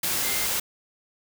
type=tone in noise; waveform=sine; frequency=2093 Hz; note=C7; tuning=in tune; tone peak=-34 dBFS; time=0.24-0.46 s; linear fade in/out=5 ms; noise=white; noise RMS=-26 dBFS; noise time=0.03-0.6 s; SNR=-11 dB; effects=none